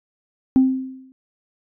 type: tone with exponential decay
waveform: sine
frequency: 261.6 Hz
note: C4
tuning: in tune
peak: -7 dBFS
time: 0.56-1.12 s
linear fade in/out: 0 ms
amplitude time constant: 120 ms
effects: tanh soft clip ceiling -7 dBFS